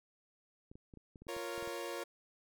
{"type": "clicks", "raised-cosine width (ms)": 3, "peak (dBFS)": -40, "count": 11, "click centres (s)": [0.715, 0.755, 0.938, 0.973, 1.158, 1.22, 1.268, 1.366, 1.579, 1.626, 1.675]}
{"type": "chord", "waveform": "sawtooth", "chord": "Bb minor", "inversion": "second", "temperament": "equal", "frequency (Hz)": [349.2, 466.2, 554.4], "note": ["F4", "Bb4", "Db5"], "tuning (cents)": [0, 0, 0], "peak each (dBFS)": -40, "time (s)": [1.28, 2.04], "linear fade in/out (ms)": 10}
{"effects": []}